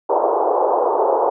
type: band-pass noise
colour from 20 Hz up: pink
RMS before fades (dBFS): -17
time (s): 0.09-1.3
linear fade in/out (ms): 10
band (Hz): 390 to 1000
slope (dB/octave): 48
effects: none

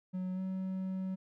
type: tone with pitch glide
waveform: triangle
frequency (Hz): 184.5 to 188.38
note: F#3 to F#3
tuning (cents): -5 to +31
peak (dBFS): -32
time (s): 0.13-1.16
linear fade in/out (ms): 20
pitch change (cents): +36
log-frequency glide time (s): 0.34-0.4
effects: none

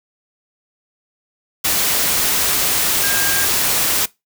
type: tone in noise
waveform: sine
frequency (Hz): 1610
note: G6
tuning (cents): +46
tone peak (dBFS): -23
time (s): 3.03-3.46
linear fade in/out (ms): 10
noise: white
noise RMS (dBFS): -17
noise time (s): 1.64-4.06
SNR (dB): -9
effects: noise-tail reverb RT60 0.2 s tail -21 dB re dry

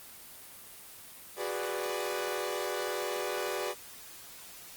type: chord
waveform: sawtooth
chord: G# half-diminished seventh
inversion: third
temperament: equal with one note detuned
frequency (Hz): 370 / 411.7 / 493.9 / 587.3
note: F#4 / G#4 / B4 / D5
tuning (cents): 0 / -15 / 0 / 0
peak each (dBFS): -34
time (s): 1.36-3.75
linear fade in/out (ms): 50
effects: white hiss -49 dBFS RMS until 4.76 s + Opus 24 kbps

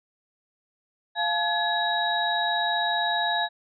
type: tone cluster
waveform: sine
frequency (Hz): 697 / 862 / 1691 / 3831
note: F5 / A5 / G#6 / A#7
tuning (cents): -4 / -36 / +31 / +47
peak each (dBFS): -28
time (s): 1.15-3.49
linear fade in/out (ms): 50
effects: none

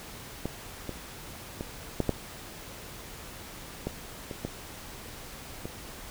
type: clicks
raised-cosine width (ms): 2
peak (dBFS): -17 / -20 / -20 / -12 / -11 / -17 / -23 / -18 / -21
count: 9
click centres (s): 0.456 / 0.893 / 1.609 / 2.003 / 2.093 / 3.87 / 4.312 / 4.45 / 5.655
effects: pink hiss -44 dBFS RMS until 6.1 s

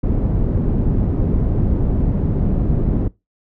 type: low-pass noise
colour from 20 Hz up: pink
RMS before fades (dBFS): -17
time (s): 0.03-3.08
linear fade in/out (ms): 5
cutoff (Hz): 270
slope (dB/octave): 12
effects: noise-tail reverb RT60 0.2 s tail -20 dB re dry

